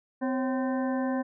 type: harmonic tone with a mistuned harmonic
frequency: 257.2 Hz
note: C4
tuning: 30 cents flat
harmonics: 1 / 2 / 3 / 4 / 6 / 7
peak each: -27 / -33 / -37 / -39 / -43 / -44 dBFS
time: 0.21-1.23 s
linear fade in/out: 20 ms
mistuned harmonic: 2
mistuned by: +87 cents
effects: none